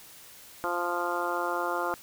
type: harmonic tone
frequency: 174.61 Hz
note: F3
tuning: in tune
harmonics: 2 / 3 / 4 / 5 / 6 / 7 / 8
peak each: -35 / -35 / -35 / -35 / -35 / -35 / -35 dBFS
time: 0.64-1.94 s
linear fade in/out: 0 ms
effects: white hiss -50 dBFS RMS until 2.02 s